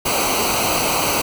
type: noise with comb filter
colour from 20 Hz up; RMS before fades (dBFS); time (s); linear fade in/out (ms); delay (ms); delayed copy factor
pink; -19; 0.05-1.22; 10; 0.57; -0.8
effects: none